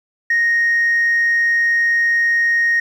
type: tone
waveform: sine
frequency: 1864.7 Hz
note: A#6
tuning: in tune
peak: -11 dBFS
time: 0.3-2.8 s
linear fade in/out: 5 ms
effects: tanh soft clip ceiling -10 dBFS + 8-bit